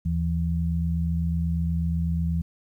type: tone pair together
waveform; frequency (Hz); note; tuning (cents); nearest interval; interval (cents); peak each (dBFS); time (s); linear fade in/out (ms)
sine; 78.8 / 166.97; D#2 / E3; +23 / +23; octave + minor second; 1300; -25; 0.05-2.42; 10
effects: 10-bit